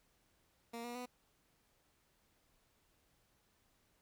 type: tone with pitch steps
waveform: 15% pulse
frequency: 233.1 / 240.3 / 247.8 Hz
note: A#3 / B3 / B3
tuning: 0 / -47 / +6 cents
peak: -37 dBFS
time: 0.73-1.06 s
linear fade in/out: 10 ms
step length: 110 ms
effects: pink hiss -75 dBFS RMS until 4.01 s